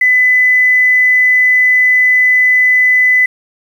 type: tone with quantisation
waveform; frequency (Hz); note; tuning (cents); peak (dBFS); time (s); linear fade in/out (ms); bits
sine; 2005; B6; +26; -6; 0.01-3.26; 5; 6
effects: none